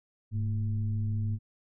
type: tone with frequency modulation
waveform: sine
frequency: 103.83 Hz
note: G#2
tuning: in tune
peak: -27 dBFS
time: 0.31-1.39 s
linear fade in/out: 50 ms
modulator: 121 Hz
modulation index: 0.5
effects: none

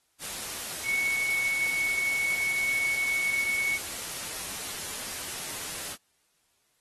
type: tone in noise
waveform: sine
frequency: 2217 Hz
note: C#7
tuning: in tune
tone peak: -25 dBFS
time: 0.83-3.79 s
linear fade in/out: 50 ms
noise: white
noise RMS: -36 dBFS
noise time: 0.19-5.97 s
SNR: +8 dB
effects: white hiss -71 dBFS RMS until 6.8 s + AAC 32 kbps

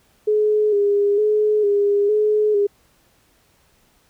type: tone with vibrato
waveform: sine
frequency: 415.3 Hz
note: G#4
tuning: in tune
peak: -14 dBFS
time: 0.27-2.67 s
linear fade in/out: 10 ms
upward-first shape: square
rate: 1.1 Hz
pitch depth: 38 cents each way
effects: pink hiss -59 dBFS RMS until 4.09 s

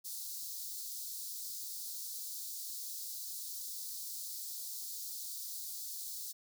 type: high-pass noise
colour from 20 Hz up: white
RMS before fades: -43 dBFS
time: 0.04-6.33 s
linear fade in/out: 20 ms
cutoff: 4000 Hz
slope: 48 dB/octave
effects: none

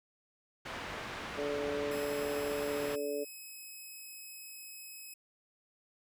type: low-pass noise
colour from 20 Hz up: white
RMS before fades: -42 dBFS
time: 0.65-2.96 s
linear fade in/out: 10 ms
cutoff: 2000 Hz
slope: 12 dB/octave
type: harmonic tone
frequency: 144.6 Hz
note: D3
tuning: 27 cents flat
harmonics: 2 / 3 / 4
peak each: -42 / -35 / -38 dBFS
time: 1.37-3.25 s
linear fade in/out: 20 ms
type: tone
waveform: 5% pulse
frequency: 2558 Hz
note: D#7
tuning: 47 cents sharp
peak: -37 dBFS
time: 1.91-5.14 s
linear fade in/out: 5 ms
effects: none

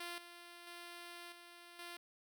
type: tone with level steps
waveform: 5% pulse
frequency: 346.7 Hz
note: F4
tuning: 13 cents flat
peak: -32 / -42 / -38 / -44 / -36 dBFS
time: 0-1.97 s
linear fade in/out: 5 ms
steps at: 0.18 / 0.67 / 1.32 / 1.79 s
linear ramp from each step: 2 ms
effects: none

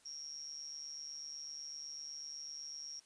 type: tone with amplitude modulation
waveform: sine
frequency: 5588 Hz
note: F8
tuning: in tune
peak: -40 dBFS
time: 0.05-3 s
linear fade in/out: 10 ms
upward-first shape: sine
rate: 148 Hz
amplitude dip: 95%
effects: white hiss -67 dBFS RMS until 3.05 s + resampled to 22050 Hz

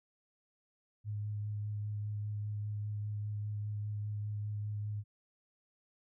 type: tone with vibrato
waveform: sine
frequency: 104.6 Hz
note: G#2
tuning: 13 cents sharp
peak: -35 dBFS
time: 1.04-5.04 s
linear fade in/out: 50 ms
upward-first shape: sine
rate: 5 Hz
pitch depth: 13 cents each way
effects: none

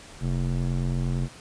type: tone with band-pass filter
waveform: square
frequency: 44.48 Hz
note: F1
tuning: 32 cents sharp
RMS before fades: -26 dBFS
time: 0.2-1.29 s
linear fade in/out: 50 ms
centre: 150 Hz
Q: 1.3
effects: pink hiss -46 dBFS RMS until 1.4 s + resampled to 22050 Hz

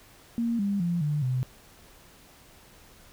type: tone with pitch steps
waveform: sine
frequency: 233.1 / 200.6 / 172.62 / 148.55 / 127.83 Hz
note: A#3 / G3 / F3 / D3 / C3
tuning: 0 / +40 / -20 / +20 / -40 cents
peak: -24 dBFS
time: 0.38-1.43 s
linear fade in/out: 0 ms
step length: 210 ms
effects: pink hiss -54 dBFS RMS until 3.12 s

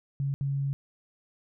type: tone bursts at uneven times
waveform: sine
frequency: 138.8 Hz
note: C#3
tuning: 3 cents sharp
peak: -26 dBFS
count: 2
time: 0.2-0.34 / 0.41-0.73 s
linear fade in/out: 0 ms
effects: none

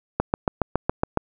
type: click train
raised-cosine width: 1 ms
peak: -5 dBFS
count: 8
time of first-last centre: 0.2-1.174 s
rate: 7.19 Hz
effects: none

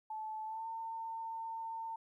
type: tone with pitch glide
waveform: sine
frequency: 870 to 903.8 Hz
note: A5 to A5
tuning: -20 to +46 cents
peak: -39 dBFS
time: 0.1-1.96 s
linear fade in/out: 5 ms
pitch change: +66 cents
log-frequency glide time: 0.45-0.66 s
effects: 13-bit

